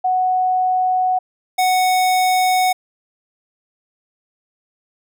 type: tone pair in turn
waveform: sine / square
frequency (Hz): 740 / 740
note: F#5 / F#5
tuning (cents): 0 / 0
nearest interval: unison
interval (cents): 0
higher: neither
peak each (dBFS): -14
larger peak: neither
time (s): 0.04-1.19 / 1.58-2.73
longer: neither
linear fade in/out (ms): 10
effects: none